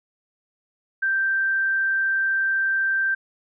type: tone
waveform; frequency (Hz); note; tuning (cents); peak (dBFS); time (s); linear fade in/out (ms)
sine; 1568; G6; 0; -19; 1.02-3.15; 10
effects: none